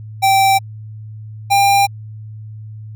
square tone pair in turn, 779 / 797.2 Hz, G5 / G5, -11 / +29 cents, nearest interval unison, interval 40 cents, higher second, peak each -10 dBFS, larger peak neither, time 0.22-0.59 / 1.5-1.87 s, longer neither, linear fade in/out 20 ms, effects added 108 Hz sine -29 dBFS peak until 2.95 s

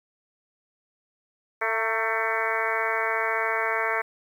harmonic tone with a mistuned harmonic, 223.2 Hz, A3, 25 cents sharp, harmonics 2 / 3 / 4 / 5 / 6 / 7 / 8 / 9 / 10, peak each -32 / -32 / -32 / -32 / -32 / -32 / -32 / -32 / -32 dBFS, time 1.61-4.02 s, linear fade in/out 10 ms, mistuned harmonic 4, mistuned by +31 cents, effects 9-bit

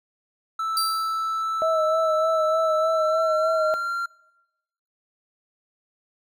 triangle tone with pitch glide, 1318.5 to 1380.1 Hz, E6 to F6, 0 to -21 cents, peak -22 dBFS, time 0.59-4.06 s, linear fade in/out 5 ms, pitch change +79 cents, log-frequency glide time 2.79-3.79 s
sawtooth tone with exponential decay, 4699 Hz, D8, in tune, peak -18 dBFS, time 0.77-1.42 s, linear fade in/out 1 ms, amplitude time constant 140 ms
sine tone with vibrato, 635 Hz, D#5, 35 cents sharp, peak -20 dBFS, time 1.62-3.74 s, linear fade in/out 0 ms, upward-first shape sine, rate 3.3 Hz, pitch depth 36 cents each way
effects noise-tail reverb RT60 1.0 s tail -23 dB re dry

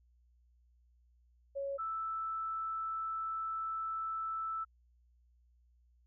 sine tone pair in turn, 554.4 / 1318.6 Hz, C#5 / E6, 0 / 0 cents, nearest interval octave + minor third, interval 1500 cents, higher second, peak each -35 / -35 dBFS, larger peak neither, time 1.55-1.78 / 1.78-4.65 s, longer second, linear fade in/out 20 ms, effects added 60 Hz sine -65 dBFS peak until 6.06 s

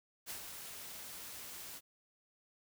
white noise with ADSR envelope, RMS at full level -43 dBFS, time 0.26-1.81 s, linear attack 36 ms, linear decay 110 ms, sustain -5 dB, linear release 47 ms, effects none

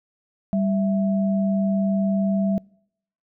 sine tone pair together, 196.4 / 660.6 Hz, G3 / E5, +4 / +4 cents, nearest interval octave + major sixth, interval 2100 cents, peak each -19 / -27 dBFS, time 0.53-2.58 s, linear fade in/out 0 ms, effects noise-tail reverb RT60 0.7 s tail -26 dB re dry

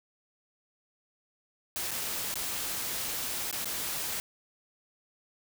white noise with dropouts, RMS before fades -34 dBFS, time 1.76-4.2 s, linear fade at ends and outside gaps 0 ms, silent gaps 1.909-1.914 / 2.341-2.356 / 3.512-3.527 / 3.645-3.656 s, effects none

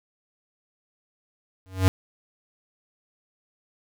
square tone with exponential growth, 94 Hz, F#2, 28 cents sharp, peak -13 dBFS, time 1.66-1.88 s, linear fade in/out 0 ms, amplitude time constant 46 ms, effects none

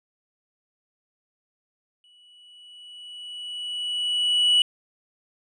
triangle tone with exponential growth, 2944 Hz, F#7, 9 cents flat, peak -13 dBFS, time 2.04-4.62 s, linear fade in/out 1 ms, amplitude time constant 560 ms, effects resampled to 22050 Hz

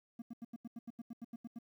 triangle tone bursts, 233.1 Hz, A#3, in tune, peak -40 dBFS, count 13, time 0.19-1.588 s, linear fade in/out 5 ms, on 30 ms, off 84 ms, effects 12-bit

